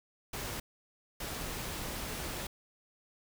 pink noise bursts at uneven times, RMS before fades -39 dBFS, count 2, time 0.33-0.6 / 1.2-2.47 s, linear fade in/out 5 ms, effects none

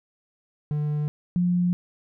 triangle / sine tone pair in turn, 149.1 / 177.31 Hz, D3 / F3, +27 / +27 cents, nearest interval minor third, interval 300 cents, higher second, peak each -21 / -19 dBFS, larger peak second, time 0.71-1.08 / 1.36-1.73 s, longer neither, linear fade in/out 0 ms, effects none

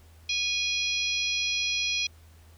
harmonic tone with a mistuned harmonic, 825 Hz, G#5, 12 cents flat, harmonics 3 / 4 / 5 / 6 / 7, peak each -29 / -31 / -33 / -35 / -36 dBFS, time 0.29-2.07 s, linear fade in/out 5 ms, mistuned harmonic 6, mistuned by +50 cents, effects added 81 Hz sine -51 dBFS peak until 2.57 s + pink hiss -60 dBFS RMS until 2.57 s

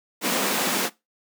pink high-pass noise, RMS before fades -24 dBFS, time 0.21-0.9 s, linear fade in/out 50 ms, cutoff 190 Hz, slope 48 dB/octave, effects noise-tail reverb RT60 0.2 s tail -19 dB re dry

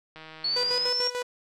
click train, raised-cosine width 0.3 ms, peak -28 dBFS, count 117, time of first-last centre 0.16-0.894 s, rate 158 Hz
sine linear sweep, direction up, 4362 to 5588 Hz, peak -24 dBFS, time 0.44-1.1 s, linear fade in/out 5 ms
sawtooth tone with tremolo, 493.1 Hz, B4, 3 cents flat, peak -24 dBFS, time 0.56-1.23 s, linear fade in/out 5 ms, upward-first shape square, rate 6.8 Hz, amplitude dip 65%
effects low-pass 9000 Hz 12 dB/octave

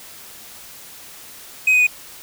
triangle tone with pitch steps, 2523 / 2498 / 2474 Hz, D#7 / D#7 / D#7, +23 / +6 / -10 cents, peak -10 dBFS, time 1.67-1.868 s, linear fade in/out 5 ms, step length 66 ms, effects white hiss -40 dBFS RMS until 2.22 s

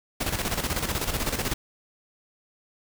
pink noise with tremolo, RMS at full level -26 dBFS, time 0.2-1.54 s, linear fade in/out 10 ms, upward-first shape square, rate 16 Hz, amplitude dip 60%, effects none

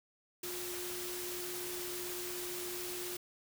sine tone in noise, 357 Hz, F4, 38 cents sharp, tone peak -43 dBFS, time 0.43-3.17 s, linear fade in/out 5 ms, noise white, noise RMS -42 dBFS, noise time 0.43-3.17 s, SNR -4 dB, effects none

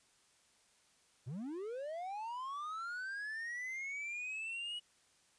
triangle linear sweep, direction up, 107.3 to 2931 Hz, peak -38 dBFS, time 1.26-4.8 s, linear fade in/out 20 ms, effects white hiss -70 dBFS RMS until 5.38 s + resampled to 22050 Hz

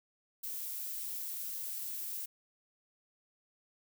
violet noise, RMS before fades -40 dBFS, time 0.43-2.26 s, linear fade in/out 10 ms, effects none

